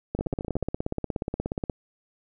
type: two click trains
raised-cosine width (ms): 2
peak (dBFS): -17 / -14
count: 7 / 27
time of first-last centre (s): 0.19-0.628 / 0.15-1.698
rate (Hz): 13.7 / 16.8
effects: none